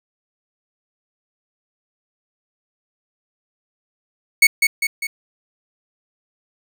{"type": "tone with echo", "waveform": "40% pulse", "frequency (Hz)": 2217, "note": "C#7", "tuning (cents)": 0, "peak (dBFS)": -6, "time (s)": [4.42, 4.47], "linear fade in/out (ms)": 5, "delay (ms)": 200, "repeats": 3, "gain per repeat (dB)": -5, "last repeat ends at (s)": 5.07, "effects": []}